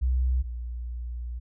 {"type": "tone pair in turn", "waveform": "sine", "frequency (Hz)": [63.2, 59.8], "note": ["B1", "A#1"], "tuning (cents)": [41, 45], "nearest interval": "minor second", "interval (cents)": 96, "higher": "first", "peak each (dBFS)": [-21, -31], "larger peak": "first", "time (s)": [[0.01, 0.43], [0.43, 1.4]], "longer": "second", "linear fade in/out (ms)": 20, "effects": []}